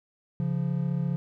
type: tone pair together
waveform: triangle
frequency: 138.59 / 173.36 Hz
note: C#3 / F3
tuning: 0 / -12 cents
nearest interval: major third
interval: 388 cents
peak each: -26 dBFS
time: 0.4-1.16 s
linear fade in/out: 0 ms
effects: none